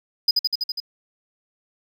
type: tone with echo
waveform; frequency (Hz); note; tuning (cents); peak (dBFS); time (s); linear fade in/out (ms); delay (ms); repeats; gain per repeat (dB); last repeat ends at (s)
triangle; 4978; D#8; 0; -12; 0.28-0.31; 5; 82; 6; -2; 0.802
effects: none